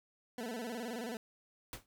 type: tone with vibrato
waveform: 20% pulse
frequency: 233.1 Hz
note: A#3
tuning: in tune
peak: -34 dBFS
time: 0.38-1.17 s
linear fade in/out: 2 ms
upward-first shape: square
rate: 19 Hz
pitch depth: 100 cents each way
type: noise with exponential decay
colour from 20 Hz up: pink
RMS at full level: -39 dBFS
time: 1.73-1.86 s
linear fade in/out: 1 ms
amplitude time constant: 27 ms
effects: none